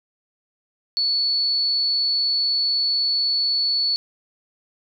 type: tone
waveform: sine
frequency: 4432 Hz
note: C#8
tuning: 1 cent flat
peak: -18 dBFS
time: 0.97-3.96 s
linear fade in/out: 0 ms
effects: none